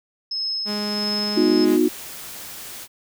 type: tone with tremolo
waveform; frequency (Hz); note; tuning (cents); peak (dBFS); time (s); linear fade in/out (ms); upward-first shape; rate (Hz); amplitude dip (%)
sine; 5180; E8; -31; -22; 0.31-1.65; 5; sine; 1.5; 45
type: tone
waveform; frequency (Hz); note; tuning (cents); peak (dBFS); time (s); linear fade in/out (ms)
sawtooth; 207.7; G#3; 0; -21; 0.65-1.79; 50
type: chord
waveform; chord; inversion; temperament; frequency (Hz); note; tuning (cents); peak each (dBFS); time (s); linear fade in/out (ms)
sine; B major; none; equal with one note detuned; 246.9 / 311.1 / 361.5; B3 / D#4 / F#4; 0 / 0 / -40; -21 / -18 / -18; 1.36-1.89; 20
type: noise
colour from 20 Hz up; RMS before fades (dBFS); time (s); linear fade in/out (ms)
white; -36; 1.64-2.88; 50
effects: none